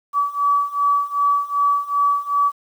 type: beating tone pair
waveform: sine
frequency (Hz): 1144 / 1146.6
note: D6 / D6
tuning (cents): -46 / -42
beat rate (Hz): 2.6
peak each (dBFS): -20 / -18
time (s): 0.13-2.52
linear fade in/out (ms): 50
effects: 8-bit